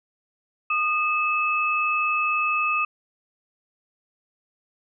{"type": "tone pair together", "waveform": "sine", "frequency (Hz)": [1225.1, 2596], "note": ["D#6", "E7"], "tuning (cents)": [-27, -27], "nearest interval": "octave + minor second", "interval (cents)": 1300, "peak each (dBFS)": [-23, -23], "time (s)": [0.7, 2.85], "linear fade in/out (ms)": 5, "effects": []}